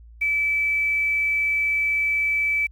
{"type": "tone with quantisation", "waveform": "sine", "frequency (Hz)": 2308, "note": "D7", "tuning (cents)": -31, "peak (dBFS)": -19, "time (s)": [0.21, 2.67], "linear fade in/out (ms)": 10, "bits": 8, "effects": ["added 57 Hz sine -43 dBFS peak until 2.71 s"]}